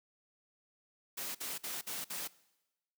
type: noise bursts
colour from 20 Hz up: white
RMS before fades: -40 dBFS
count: 5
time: 1.17-2.278 s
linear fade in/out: 10 ms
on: 180 ms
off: 52 ms
effects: noise-tail reverb RT60 1.0 s tail -21 dB re dry + high-pass 150 Hz 12 dB/octave